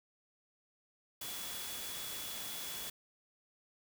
sine tone in noise, 3394 Hz, G#7, 37 cents sharp, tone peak -48 dBFS, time 1.21-2.9 s, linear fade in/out 5 ms, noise white, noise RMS -43 dBFS, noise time 1.21-2.9 s, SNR -8 dB, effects none

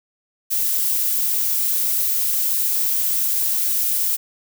violet noise, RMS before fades -20 dBFS, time 0.5-4.17 s, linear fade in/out 20 ms, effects none

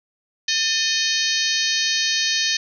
harmonic tone with a mistuned harmonic, 622.3 Hz, D#5, in tune, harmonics 3 / 4 / 5 / 6 / 7 / 8 / 9 / 10, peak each -26 / -28 / -27 / -26 / -24 / -29 / -29 / -28 dBFS, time 0.48-2.57 s, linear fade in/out 5 ms, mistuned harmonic 3, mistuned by -73 cents, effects none

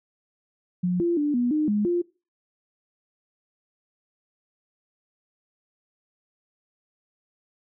sine tone with pitch steps, 179.2 / 343.4 / 293.8 / 243.4 / 305.2 / 208.1 / 349.2 Hz, F3 / F4 / D4 / B3 / D#4 / G#3 / F4, +45 / -29 / +1 / -25 / -33 / +4 / 0 cents, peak -20 dBFS, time 0.83-2.02 s, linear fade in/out 10 ms, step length 170 ms, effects noise-tail reverb RT60 0.3 s tail -21 dB re dry

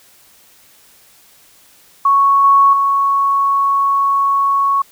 sine tone with level steps, 1108.7 Hz, C#6, in tune, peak -8 / -6 / -11 dBFS, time 2.05-4.82 s, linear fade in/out 5 ms, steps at 2.44 / 2.73 s, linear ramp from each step 2 ms, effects white hiss -48 dBFS RMS until 4.91 s

